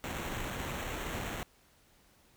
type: noise with sample-and-hold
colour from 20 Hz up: pink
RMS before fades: -38 dBFS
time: 0.04-1.43 s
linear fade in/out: 0 ms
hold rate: 4900 Hz
effects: pink hiss -65 dBFS RMS until 2.36 s